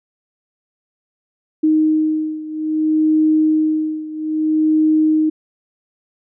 sine beating tone pair, 311.1 / 311.71 Hz, D#4 / D#4, 0 / +3 cents, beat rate 0.61 Hz, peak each -15 / -18 dBFS, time 1.63-5.3 s, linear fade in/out 10 ms, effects none

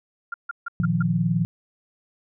sine tone bursts, 1396.9 Hz, F6, in tune, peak -26 dBFS, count 5, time 0.32-1.025 s, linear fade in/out 5 ms, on 21 ms, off 150 ms
sine chord, Bb suspended fourth, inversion none, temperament just, 116.54 / 155.39 / 174.81 Hz, Bb2 / Eb3 / F3, 0 / -2 / +2 cents, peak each -26 / -24 / -22 dBFS, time 0.8-1.45 s, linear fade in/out 0 ms
effects none

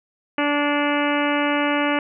harmonic tone with a mistuned harmonic, 290.5 Hz, D4, 19 cents flat, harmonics 1 / 2 / 3 / 4 / 5 / 6 / 7 / 8 / 9 / 10, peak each -22 / -25 / -27 / -28 / -29 / -30 / -30 / -31 / -32 / -32 dBFS, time 0.38-1.99 s, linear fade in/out 2 ms, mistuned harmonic 7, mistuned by +32 cents, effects none

